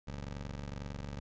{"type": "ring-modulated tone", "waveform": "20% pulse", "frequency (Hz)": 70.8, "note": "C#2", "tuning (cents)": 37, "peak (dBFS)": -32, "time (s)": [0.07, 1.2], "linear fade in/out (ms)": 5, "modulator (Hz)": 24.3, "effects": ["resampled to 16000 Hz"]}